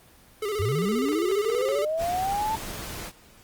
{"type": "tone with vibrato", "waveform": "square", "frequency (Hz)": 415.3, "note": "G#4", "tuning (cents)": 0, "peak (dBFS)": -27, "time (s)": [0.42, 1.85], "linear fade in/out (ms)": 5, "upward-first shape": "square", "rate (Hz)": 15, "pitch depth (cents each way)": 70}
{"type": "linear sweep", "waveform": "sine", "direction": "up", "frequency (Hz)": [81.8, 895], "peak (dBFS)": -24, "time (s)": [0.59, 2.56], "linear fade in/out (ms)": 10}
{"type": "clicks", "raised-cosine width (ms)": 0.3, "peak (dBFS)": -22, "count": 8, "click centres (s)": [1.087, 1.132, 1.313, 1.447, 1.5, 1.547, 1.611, 1.689]}
{"type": "noise", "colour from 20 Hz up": "pink", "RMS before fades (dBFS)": -36, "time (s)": [1.97, 3.12], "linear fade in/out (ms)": 50}
{"effects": ["pink hiss -54 dBFS RMS until 3.43 s", "Opus 24 kbps"]}